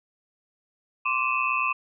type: tone cluster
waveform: sine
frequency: 1045 / 1162 / 2524 / 2652 Hz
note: C6 / D6 / D#7 / E7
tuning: -2 / -19 / +24 / +10 cents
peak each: -28 dBFS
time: 1.05-1.73 s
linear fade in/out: 10 ms
effects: none